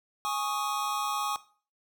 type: chord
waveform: square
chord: Ab suspended fourth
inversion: none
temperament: just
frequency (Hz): 830.6 / 1107.5 / 1245.9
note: Ab5 / Db6 / Eb6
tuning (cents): 0 / -2 / +2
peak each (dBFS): -34 / -33 / -35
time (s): 0.25-1.36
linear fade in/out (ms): 0
effects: noise-tail reverb RT60 0.4 s tail -17 dB re dry

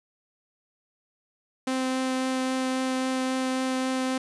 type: tone with vibrato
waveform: sawtooth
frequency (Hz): 259.8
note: C4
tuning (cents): -12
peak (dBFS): -21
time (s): 1.67-4.18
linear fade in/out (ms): 5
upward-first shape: triangle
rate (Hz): 3.7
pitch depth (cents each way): 8
effects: resampled to 24000 Hz + 9-bit

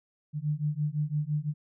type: beating tone pair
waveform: sine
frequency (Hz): 146.83 / 152.73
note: D3 / D#3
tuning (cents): 0 / -32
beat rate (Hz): 5.9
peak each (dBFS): -30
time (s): 0.33-1.54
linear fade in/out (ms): 50
effects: none

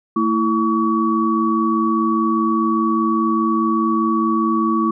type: tone cluster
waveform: sine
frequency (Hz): 224.2 / 329.1 / 1132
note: A3 / E4 / C#6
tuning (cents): +33 / -3 / +36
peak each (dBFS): -19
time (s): 0.16-4.91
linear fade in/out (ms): 5
effects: none

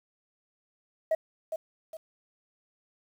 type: tone with echo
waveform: sine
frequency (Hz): 639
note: D#5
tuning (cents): +46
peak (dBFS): -20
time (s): 1.11-1.15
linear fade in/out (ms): 5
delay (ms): 410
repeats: 2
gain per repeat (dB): -9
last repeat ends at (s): 1.97
effects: tanh soft clip ceiling -21 dBFS + 9-bit

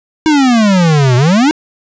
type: exponential two-way sweep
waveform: square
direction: down then up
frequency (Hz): 320.9 to 120 to 320.9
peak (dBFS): -7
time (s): 0.26-1.51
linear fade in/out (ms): 0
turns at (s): 1.16
effects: resampled to 16000 Hz + 7-bit

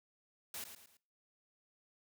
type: noise with echo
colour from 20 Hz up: white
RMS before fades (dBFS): -44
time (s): 0.54-0.64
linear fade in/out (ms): 2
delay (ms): 110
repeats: 3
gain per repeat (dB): -8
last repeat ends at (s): 0.97
effects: noise-tail reverb RT60 0.4 s tail -21 dB re dry

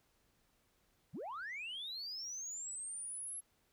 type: linear sweep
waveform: sine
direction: up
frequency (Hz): 95.8 to 11260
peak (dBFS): -40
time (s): 1.13-3.41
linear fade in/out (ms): 20
effects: tanh soft clip ceiling -39 dBFS + pink hiss -75 dBFS RMS until 3.72 s

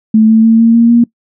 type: tone with pitch steps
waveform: sine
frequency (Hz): 218.9 / 222.2 / 225.6 / 229 / 232.5 / 236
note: A3 / A3 / A3 / A#3 / A#3 / A#3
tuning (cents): -9 / +17 / +44 / -31 / -4 / +22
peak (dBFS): -3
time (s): 0.14-1.04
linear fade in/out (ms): 5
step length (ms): 150
effects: noise-tail reverb RT60 0.1 s tail -22 dB re dry

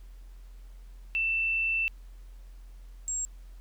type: tone pair in turn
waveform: sine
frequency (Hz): 2669 / 7549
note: E7 / A#8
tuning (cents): +21 / +21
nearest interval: octave + tritone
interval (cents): 1800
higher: second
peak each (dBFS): -25 / -29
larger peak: first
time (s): 1.15-1.88 / 3.08-3.25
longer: first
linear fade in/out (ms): 0
effects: added 43 Hz sine -44 dBFS peak until 3.6 s + pink hiss -65 dBFS RMS until 3.6 s

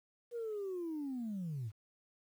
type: linear sweep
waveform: sine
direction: down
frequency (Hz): 484.5 to 98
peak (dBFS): -36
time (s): 0.31-1.72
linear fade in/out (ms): 50
effects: tanh soft clip ceiling -34 dBFS + 11-bit

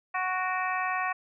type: harmonic tone with a mistuned harmonic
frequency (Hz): 370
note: F#4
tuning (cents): 0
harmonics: 2 / 3 / 4 / 5 / 6 / 7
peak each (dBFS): -32 / -31 / -37 / -33 / -39 / -39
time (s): 0.14-1.13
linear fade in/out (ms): 10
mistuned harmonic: 6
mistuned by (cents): +79
effects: none

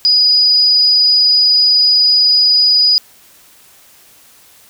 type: tone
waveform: sine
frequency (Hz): 4938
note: D#8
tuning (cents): -14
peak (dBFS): -7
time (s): 0.05-2.98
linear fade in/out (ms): 0
effects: white hiss -45 dBFS RMS until 4.69 s

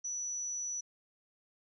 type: tone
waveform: sine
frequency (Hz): 5920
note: F#8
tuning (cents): 0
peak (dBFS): -35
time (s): 0.04-0.81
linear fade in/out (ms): 10
effects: none

